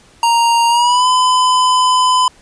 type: tone with pitch glide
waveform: square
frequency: 932.3 to 1010.8 Hz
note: A#5 to B5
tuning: 0 to +40 cents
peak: -10 dBFS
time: 0.23-2.28 s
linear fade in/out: 2 ms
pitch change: +140 cents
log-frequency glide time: 0.68-1.07 s
effects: pink hiss -47 dBFS RMS until 2.41 s + resampled to 22050 Hz